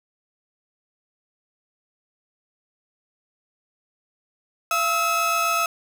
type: tone pair together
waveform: 30% pulse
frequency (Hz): 680.2 / 1293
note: F5 / E6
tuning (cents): -46 / -34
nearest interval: major seventh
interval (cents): 1112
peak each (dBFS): -24 / -18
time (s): 4.71-5.66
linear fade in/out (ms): 2
effects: 9-bit